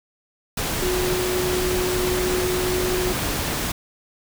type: tone in noise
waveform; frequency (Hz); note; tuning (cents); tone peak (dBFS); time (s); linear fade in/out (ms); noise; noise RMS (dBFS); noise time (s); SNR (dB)
sine; 364.7; F#4; -25; -22; 0.82-3.13; 5; pink; -25; 0.57-3.72; 0
effects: none